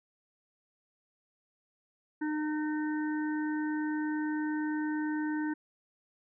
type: harmonic tone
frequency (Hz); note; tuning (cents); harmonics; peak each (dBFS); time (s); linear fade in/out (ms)
304.8; D#4; -36; 1 / 3 / 5 / 6; -30 / -42 / -42 / -45; 2.21-5.54; 10
effects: none